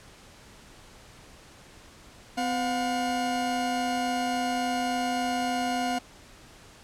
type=tone pair together; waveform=40% pulse; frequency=253.8 / 717.9 Hz; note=B3 / F5; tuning=+47 / +48 cents; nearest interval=octave + tritone; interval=1801 cents; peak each=-29 / -27 dBFS; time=2.37-5.99 s; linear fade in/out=10 ms; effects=pink hiss -51 dBFS RMS until 6.83 s + low-pass 9000 Hz 12 dB/octave